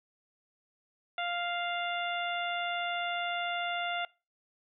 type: harmonic tone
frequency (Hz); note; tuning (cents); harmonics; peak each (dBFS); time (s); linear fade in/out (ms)
698.5; F5; 0; 1 / 2 / 3 / 4 / 5; -34 / -37 / -39 / -40 / -41; 1.18-4.05; 2
effects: noise-tail reverb RT60 0.3 s tail -23 dB re dry